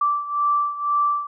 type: beating tone pair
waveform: sine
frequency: 1167 / 1169 Hz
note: D6 / D6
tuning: -11 / -8 cents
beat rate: 2 Hz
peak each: -20 / -24 dBFS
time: 0.01-1.27 s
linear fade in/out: 5 ms
effects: none